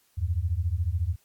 sine beating tone pair, 79.3 / 93.3 Hz, D#2 / F#2, +33 / +15 cents, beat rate 14 Hz, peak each -27 dBFS, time 0.17-1.16 s, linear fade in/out 20 ms, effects white hiss -66 dBFS RMS until 1.24 s + AAC 64 kbps

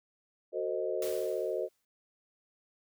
sine chord, F# diminished seventh, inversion none, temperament equal with one note detuned, 370 / 449 / 523.3 / 622.3 Hz, F#4 / A4 / C5 / Eb5, 0 / +35 / 0 / 0 cents, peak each -36 dBFS, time 0.52-1.69 s, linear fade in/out 50 ms
white noise with exponential decay, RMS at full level -41 dBFS, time 1.02-1.85 s, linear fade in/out 2 ms, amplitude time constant 180 ms
effects none

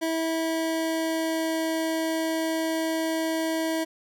25% pulse tone with pitch glide, 325.1 to 322.7 Hz, E4 to E4, -24 to -37 cents, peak -21 dBFS, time 0.01-3.85 s, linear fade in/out 20 ms, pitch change -13 cents, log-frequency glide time 0.3-1.6 s, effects none

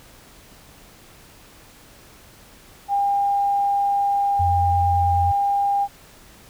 sine tone, 803 Hz, G5, 41 cents sharp, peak -17 dBFS, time 2.88-5.88 s, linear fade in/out 50 ms
sine tone with pitch glide, 87.9 to 87.09 Hz, F2 to F2, +12 to -4 cents, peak -20 dBFS, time 4.39-5.32 s, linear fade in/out 10 ms, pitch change -16 cents, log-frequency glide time 4.76-5.12 s
effects pink hiss -48 dBFS RMS until 6.49 s

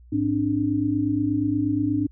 sine tone cluster, 107.2 / 268.7 / 297.1 Hz, A2 / C4 / D4, -45 / +46 / +20 cents, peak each -28 / -26 / -22 dBFS, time 0.12-2.07 s, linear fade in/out 10 ms, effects added 60 Hz sine -46 dBFS peak until 2.11 s

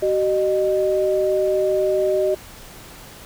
sine tone pair together, 380.1 / 612 Hz, F#4 / D#5, +47 / -29 cents, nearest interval minor sixth, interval 824 cents, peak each -19 dBFS, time 0.02-2.35 s, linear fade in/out 10 ms, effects pink hiss -41 dBFS RMS until 3.25 s

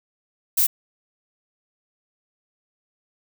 violet noise, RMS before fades -18 dBFS, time 0.57-0.67 s, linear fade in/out 10 ms, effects none

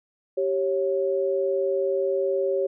sine tone pair together, 388.9 / 550 Hz, G4 / C#5, -14 / -14 cents, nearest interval tritone, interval 600 cents, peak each -24 dBFS, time 0.37-2.67 s, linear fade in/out 10 ms, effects none

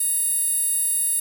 15% pulse tone with high-pass filter, 932.3 Hz, A#5, in tune, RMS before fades -22 dBFS, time 0-1.2 s, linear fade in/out 5 ms, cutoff 11000 Hz, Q 6, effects none

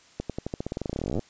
accelerating click train, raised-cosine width 2 ms, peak -16 dBFS, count 28, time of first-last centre 0.2-1.193 s, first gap 97 ms, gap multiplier 0.91, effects white hiss -56 dBFS RMS until 1.29 s + resampled to 16000 Hz

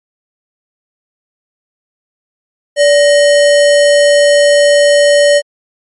sine tone with sample-and-hold, 578 Hz, D5, 28 cents flat, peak -4 dBFS, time 2.76-5.42 s, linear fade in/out 50 ms, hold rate 2450 Hz, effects MP3 48 kbps

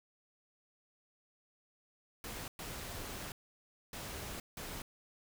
pink noise bursts at uneven times, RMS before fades -44 dBFS, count 4, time 2.24-2.48 / 2.59-3.32 / 3.93-4.4 / 4.57-4.82 s, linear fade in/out 2 ms, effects none

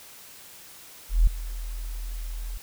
sine tone with ADSR envelope, 41.02 Hz, E1, 8 cents flat, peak -12 dBFS, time 1.09-2.58 s, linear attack 180 ms, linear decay 5 ms, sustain -18 dB, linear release 10 ms, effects white hiss -47 dBFS RMS until 2.62 s

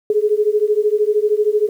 sine beating tone pair, 415.3 / 428.3 Hz, G#4 / A4, 0 / -47 cents, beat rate 13 Hz, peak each -16 dBFS, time 0.1-1.69 s, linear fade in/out 2 ms, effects 8-bit

